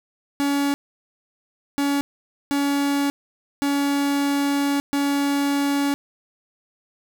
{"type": "tone bursts at uneven times", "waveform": "45% pulse", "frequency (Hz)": 282.6, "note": "C#4", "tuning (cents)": 34, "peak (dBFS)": -19, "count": 5, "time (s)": [[0.4, 0.74], [1.78, 2.01], [2.51, 3.1], [3.62, 4.8], [4.93, 5.94]], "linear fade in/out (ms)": 0, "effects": []}